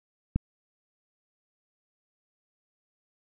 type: click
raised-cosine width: 5 ms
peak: -12 dBFS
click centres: 0.36 s
effects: none